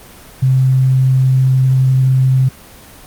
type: tone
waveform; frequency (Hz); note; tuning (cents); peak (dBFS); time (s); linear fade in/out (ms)
sine; 130.81; C3; 0; -8; 0.42-2.49; 10
effects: pink hiss -38 dBFS RMS until 3.06 s + Opus 24 kbps